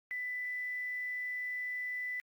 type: tone with quantisation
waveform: sine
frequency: 1992 Hz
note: B6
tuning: 14 cents sharp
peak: -35 dBFS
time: 0.11-2.2 s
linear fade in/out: 0 ms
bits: 10
effects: Opus 48 kbps